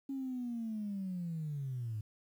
sine linear sweep, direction down, 275.4 to 103.83 Hz, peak -35 dBFS, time 0.09-2.01 s, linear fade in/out 5 ms, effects tanh soft clip ceiling -32 dBFS + 11-bit

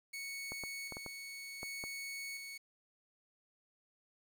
sawtooth tone with tremolo, 2217 Hz, C#7, in tune, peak -38 dBFS, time 0.13-2.58 s, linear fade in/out 10 ms, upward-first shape square, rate 0.67 Hz, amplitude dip 35%
clicks, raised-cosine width 1 ms, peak -31 dBFS, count 7, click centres 0.52 / 0.637 / 0.923 / 0.969 / 1.063 / 1.631 / 1.839 s
effects 10-bit

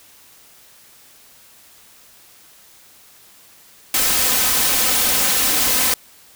white noise with comb filter, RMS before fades -17 dBFS, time 3.94-5.94 s, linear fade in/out 2 ms, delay 3.9 ms, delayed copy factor +0.6, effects white hiss -48 dBFS RMS until 6.35 s

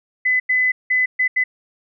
sine tone bursts at uneven times, 2012 Hz, B6, 32 cents sharp, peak -14 dBFS, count 5, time 0.25-0.4 / 0.49-0.72 / 0.9-1.06 / 1.19-1.28 / 1.36-1.44 s, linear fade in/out 10 ms, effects none

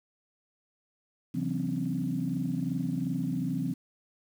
sine tone cluster, 133.9 / 168 / 191.2 / 256.5 / 279 Hz, C3 / E3 / G3 / C4 / C#4, +40 / +33 / -43 / -34 / +11 cents, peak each -36 / -32 / -37 / -32 / -37 dBFS, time 1.34-3.74 s, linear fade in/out 10 ms, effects tanh soft clip ceiling -18 dBFS + 9-bit

